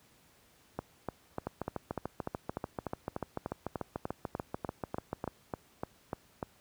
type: two click trains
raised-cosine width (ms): 1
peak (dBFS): -20 / -20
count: 20 / 27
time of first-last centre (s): 0.79-6.428 / 1.47-5.277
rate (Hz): 3.37 / 6.83
effects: pink hiss -64 dBFS RMS until 6.6 s + high-pass 60 Hz 12 dB/octave